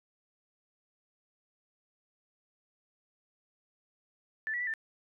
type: tone with pitch steps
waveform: sine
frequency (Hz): 1759 / 1937 / 1970 / 1784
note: A6 / B6 / B6 / A6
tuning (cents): -1 / -34 / -5 / +23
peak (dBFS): -31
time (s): 4.47-4.738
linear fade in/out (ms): 0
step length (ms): 67
effects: none